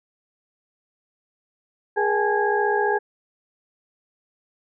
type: tone cluster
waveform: sine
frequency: 413.6 / 475.9 / 802 / 857 / 1643 Hz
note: G#4 / A#4 / G5 / A5 / G#6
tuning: -7 / +36 / +39 / -46 / -19 cents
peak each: -22 / -29 / -27 / -24 / -26 dBFS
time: 1.96-2.99 s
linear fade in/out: 20 ms
effects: none